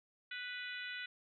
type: harmonic tone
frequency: 493.9 Hz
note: B4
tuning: in tune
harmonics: 3 / 4 / 5 / 6 / 7 / 8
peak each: -45 / -47 / -49 / -51 / -52 / -53 dBFS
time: 0.31-1.06 s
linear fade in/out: 5 ms
effects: none